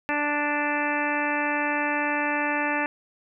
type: harmonic tone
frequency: 293.7 Hz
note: D4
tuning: in tune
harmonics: 1 / 2 / 3 / 4 / 5 / 6 / 7 / 8 / 9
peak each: -30 / -32 / -29 / -35 / -34 / -29 / -35 / -35 / -33 dBFS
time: 0.09-2.86 s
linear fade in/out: 0 ms
effects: none